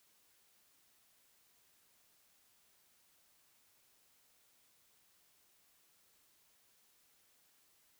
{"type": "silence", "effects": ["white hiss -71 dBFS RMS until 7.99 s"]}